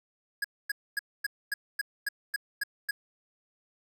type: tone bursts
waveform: square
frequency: 1661.2 Hz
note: G#6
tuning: in tune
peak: -28 dBFS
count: 10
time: 0.42-2.91 s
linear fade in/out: 5 ms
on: 24 ms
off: 250 ms
effects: none